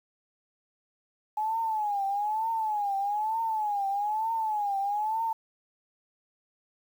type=tone with vibrato; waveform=sine; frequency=845 Hz; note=G#5; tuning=30 cents sharp; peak=-26 dBFS; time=1.37-5.33 s; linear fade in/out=5 ms; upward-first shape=triangle; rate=1.1 Hz; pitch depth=140 cents each way; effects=9-bit

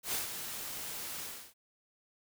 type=noise with ADSR envelope; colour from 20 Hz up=white; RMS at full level=-33 dBFS; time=0.03-1.54 s; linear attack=99 ms; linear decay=140 ms; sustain=-8 dB; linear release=320 ms; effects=none

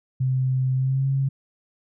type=tone with pitch glide; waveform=sine; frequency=130 to 135.76 Hz; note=C3 to C#3; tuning=-11 to -36 cents; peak=-19 dBFS; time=0.2-1.29 s; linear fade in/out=10 ms; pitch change=+75 cents; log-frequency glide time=0.75-1.07 s; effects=none

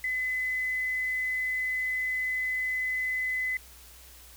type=tone; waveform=sine; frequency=2020 Hz; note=B6; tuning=39 cents sharp; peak=-27 dBFS; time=0.04-3.57 s; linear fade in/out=2 ms; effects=added 60 Hz sine -53 dBFS peak until 4.36 s + white hiss -52 dBFS RMS until 4.36 s

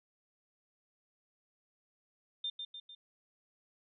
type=tone with echo; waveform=sine; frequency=3600 Hz; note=A7; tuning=39 cents sharp; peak=-34 dBFS; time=2.44-2.5 s; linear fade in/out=5 ms; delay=150 ms; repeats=3; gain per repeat=-5 dB; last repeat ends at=2.95 s; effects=none

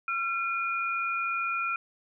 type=tone pair together; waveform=sine; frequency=1364.4 / 2431 Hz; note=F6 / D#7; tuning=-41 / -41 cents; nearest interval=minor seventh; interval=1000 cents; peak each=-29 / -31 dBFS; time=0.08-1.76 s; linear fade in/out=2 ms; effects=none

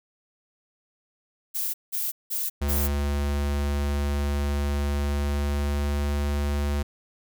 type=noise bursts; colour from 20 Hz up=violet; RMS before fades=-28 dBFS; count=4; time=1.54-2.88 s; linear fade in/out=20 ms; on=200 ms; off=180 ms
type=tone with pitch glide; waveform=square; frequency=71.7 to 72.16 Hz; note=D2 to D2; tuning=-41 to -30 cents; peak=-24 dBFS; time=2.61-6.83 s; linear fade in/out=10 ms; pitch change=+11 cents; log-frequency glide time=4.93-6.02 s
effects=none

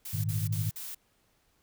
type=noise bursts; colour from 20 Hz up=blue; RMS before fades=-40 dBFS; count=4; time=0.05-0.948 s; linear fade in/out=5 ms; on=190 ms; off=46 ms
type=chord; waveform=sine; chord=Ab suspended second; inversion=none; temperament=equal; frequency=103.83 / 116.54 / 155.56 Hz; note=Ab2 / Bb2 / Eb3; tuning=0 / 0 / 0 cents; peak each=-30 / -35 / -34 dBFS; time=0.13-0.7 s; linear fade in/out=10 ms
effects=pink hiss -70 dBFS RMS until 1.62 s

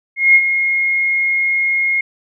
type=tone with ADSR envelope; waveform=sine; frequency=2149 Hz; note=C7; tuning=46 cents sharp; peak=-4 dBFS; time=0.16-2.01 s; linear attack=190 ms; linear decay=54 ms; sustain=-9 dB; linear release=5 ms; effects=none

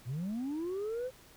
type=linear sweep; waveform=sine; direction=up; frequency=110 to 523.3 Hz; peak=-31 dBFS; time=0.05-1.11 s; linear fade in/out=50 ms; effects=tanh soft clip ceiling -32 dBFS + pink hiss -58 dBFS RMS until 1.36 s

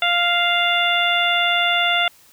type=harmonic tone; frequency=698 Hz; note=F5; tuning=1 cent flat; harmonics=1 / 2 / 3 / 4 / 5; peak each=-22 / -22 / -22 / -22 / -22 dBFS; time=0.02-2.08 s; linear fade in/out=2 ms; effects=white hiss -51 dBFS RMS until 2.32 s

